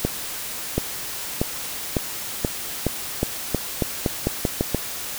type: accelerating click train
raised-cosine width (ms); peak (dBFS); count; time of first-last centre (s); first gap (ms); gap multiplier
2; -6; 14; 0.05-4.747; 730; 0.87
effects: white hiss -31 dBFS RMS until 5.18 s